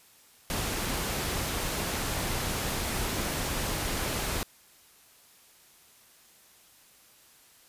pink noise, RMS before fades -31 dBFS, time 0.5-4.43 s, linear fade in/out 0 ms, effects white hiss -58 dBFS RMS until 7.68 s + resampled to 32000 Hz

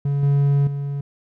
triangle tone with level steps, 141.3 Hz, C#3, 34 cents sharp, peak -16 / -12 / -21 dBFS, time 0.05-1.01 s, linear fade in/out 5 ms, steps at 0.23 / 0.67 s, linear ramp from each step 2 ms, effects none

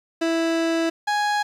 30% pulse tone pair in turn, 329.6 / 830.5 Hz, E4 / G#5, 0 / 0 cents, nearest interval octave + major third, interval 1600 cents, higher second, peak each -17 dBFS, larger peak neither, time 0.21-0.9 / 1.07-1.43 s, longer first, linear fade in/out 10 ms, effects low-pass 6000 Hz 12 dB/octave + 8-bit

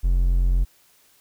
triangle tone, 44.21 Hz, F1, 22 cents sharp, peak -14 dBFS, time 0.03-0.65 s, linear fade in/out 20 ms, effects white hiss -58 dBFS RMS until 1.2 s

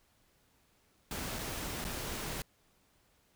pink noise with dropouts, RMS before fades -39 dBFS, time 1.11-2.42 s, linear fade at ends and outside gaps 1 ms, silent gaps 1.387-1.39 / 1.843-1.85 s, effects pink hiss -70 dBFS RMS until 3.35 s

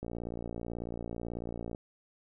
click train, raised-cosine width 2 ms, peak -25 dBFS, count 101, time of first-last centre 0.03-1.748 s, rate 58.2 Hz, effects none

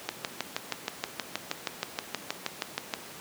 click train, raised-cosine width 0.2 ms, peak -11 dBFS, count 19, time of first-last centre 0.09-2.938 s, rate 6.32 Hz, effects pink hiss -44 dBFS RMS until 3.2 s + high-pass 200 Hz 12 dB/octave

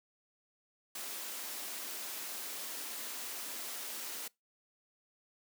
white high-pass noise, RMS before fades -42 dBFS, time 0.95-4.28 s, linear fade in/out 5 ms, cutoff 210 Hz, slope 48 dB/octave, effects noise-tail reverb RT60 0.2 s tail -24 dB re dry

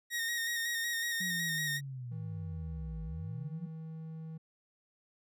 sawtooth tone with vibrato, 1864.7 Hz, A#6, in tune, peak -29 dBFS, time 0.1-1.81 s, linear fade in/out 50 ms, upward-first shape square, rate 5.4 Hz, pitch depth 26 cents each way
sine linear two-way sweep, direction down then up, 185 to 51.91 to 185 Hz, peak -39 dBFS, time 1.2-3.67 s, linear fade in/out 10 ms, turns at 3.03 s
triangle tone, 160.2 Hz, E3, 49 cents flat, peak -39 dBFS, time 2.11-4.38 s, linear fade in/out 10 ms
effects none

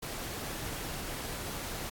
pink noise, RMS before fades -39 dBFS, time 0.02-1.9 s, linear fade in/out 10 ms, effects AAC 64 kbps

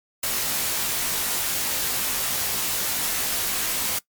white noise with comb filter, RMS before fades -25 dBFS, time 0.23-3.99 s, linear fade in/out 5 ms, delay 18 ms, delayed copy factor -0.9, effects noise-tail reverb RT60 0.1 s tail -20 dB re dry + MP3 96 kbps

